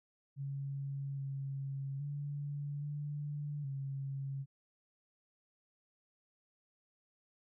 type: tone with pitch steps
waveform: sine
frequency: 138.7 / 137.1 / 144 / 146.5 / 137 Hz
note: C#3 / C#3 / D3 / D3 / C#3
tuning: +1 / -19 / -34 / -4 / -20 cents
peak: -37 dBFS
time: 0.36-4.46 s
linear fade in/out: 50 ms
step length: 820 ms
effects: none